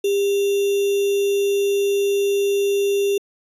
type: tone with sample-and-hold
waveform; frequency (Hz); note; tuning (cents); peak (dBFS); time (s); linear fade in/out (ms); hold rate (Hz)
sine; 400; G4; +35; -16; 0.04-3.18; 5; 3150
effects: resampled to 32000 Hz